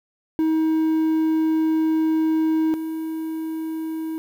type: tone pair in turn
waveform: triangle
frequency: 317.5 / 319.9 Hz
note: D#4 / D#4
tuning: +35 / +48 cents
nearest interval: unison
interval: 13 cents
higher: second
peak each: -15 / -23 dBFS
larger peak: first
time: 0.39-2.74 / 2.74-4.18 s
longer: first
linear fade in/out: 0 ms
effects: 8-bit